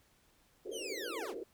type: band-pass noise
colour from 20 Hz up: pink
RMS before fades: -43 dBFS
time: 0.65-1.44 s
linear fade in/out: 10 ms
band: 340 to 500 Hz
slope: 48 dB/octave
type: linear sweep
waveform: 20% pulse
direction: down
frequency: 3278 to 139.8 Hz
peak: -36 dBFS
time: 0.71-1.35 s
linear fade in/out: 50 ms
effects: pink hiss -69 dBFS RMS until 1.53 s